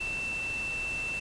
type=tone in noise; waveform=sine; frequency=2673 Hz; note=E7; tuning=23 cents sharp; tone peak=-31 dBFS; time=0-1.2 s; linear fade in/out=10 ms; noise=pink; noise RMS=-42 dBFS; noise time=0-1.2 s; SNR=+8 dB; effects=resampled to 22050 Hz